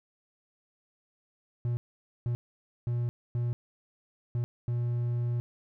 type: tone bursts at uneven times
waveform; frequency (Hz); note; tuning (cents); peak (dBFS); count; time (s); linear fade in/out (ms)
triangle; 120; B2; -49; -25; 6; 1.65-1.77 / 2.26-2.35 / 2.87-3.09 / 3.35-3.53 / 4.35-4.44 / 4.68-5.4; 0
effects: none